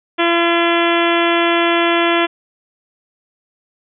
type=harmonic tone; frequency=340 Hz; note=F4; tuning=46 cents flat; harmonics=1 / 2 / 3 / 4 / 5 / 6 / 7 / 8 / 9 / 10; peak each=-16 / -19 / -21 / -22 / -23 / -24 / -24 / -25 / -26 / -26 dBFS; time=0.18-2.27 s; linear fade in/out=20 ms; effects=none